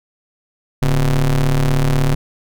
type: ring-modulated tone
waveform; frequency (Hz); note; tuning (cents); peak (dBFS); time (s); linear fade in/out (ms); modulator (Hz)
square; 62; B1; +7; -10; 0.82-2.15; 5; 80.2
effects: none